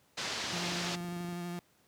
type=low-pass noise; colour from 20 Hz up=white; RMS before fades=-37 dBFS; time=0.17-0.96 s; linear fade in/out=10 ms; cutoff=5700 Hz; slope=24 dB/octave
type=click train; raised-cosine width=3 ms; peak=-37 dBFS; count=24; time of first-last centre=0.4-1.327 s; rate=24.8 Hz
type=tone with vibrato; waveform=35% pulse; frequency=174.61 Hz; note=F3; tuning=in tune; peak=-35 dBFS; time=0.53-1.59 s; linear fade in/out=0 ms; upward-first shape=triangle; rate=12 Hz; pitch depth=22 cents each way
effects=pink hiss -68 dBFS RMS until 1.87 s + high-pass 100 Hz 12 dB/octave